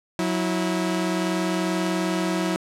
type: tone pair together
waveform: sawtooth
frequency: 183 / 325.7 Hz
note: F#3 / E4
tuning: -19 / -21 cents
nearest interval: minor seventh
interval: 998 cents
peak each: -21 dBFS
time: 0.19-2.56 s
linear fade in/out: 0 ms
effects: low-pass 10000 Hz 12 dB/octave